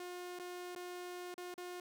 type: tone with dropouts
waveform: sawtooth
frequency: 357.4 Hz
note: F4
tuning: 40 cents sharp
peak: -40 dBFS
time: 0-1.8 s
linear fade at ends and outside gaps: 2 ms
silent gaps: 0.389-0.396 / 0.751-0.76 / 1.342-1.379 / 1.541-1.579 s
effects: none